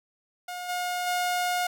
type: tone with level steps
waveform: sawtooth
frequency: 717 Hz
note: F5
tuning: 45 cents sharp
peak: -30 / -24 / -21 dBFS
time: 0.48-1.67 s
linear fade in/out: 5 ms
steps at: 0.68 / 1.06 s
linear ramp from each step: 20 ms
effects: none